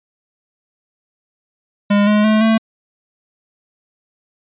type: tone with pitch steps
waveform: square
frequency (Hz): 204 / 210 / 216.1 / 222.5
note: G#3 / G#3 / A3 / A3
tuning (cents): -31 / +19 / -31 / +20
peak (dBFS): -11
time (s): 1.9-2.58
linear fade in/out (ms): 10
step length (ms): 170
effects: resampled to 8000 Hz